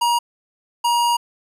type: tone pair in turn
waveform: square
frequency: 950 / 950 Hz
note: A#5 / A#5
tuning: +33 / +33 cents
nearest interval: unison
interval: 0 cents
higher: neither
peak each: -16 dBFS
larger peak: neither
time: 0.01-0.19 / 0.84-1.17 s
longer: second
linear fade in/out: 10 ms
effects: resampled to 32000 Hz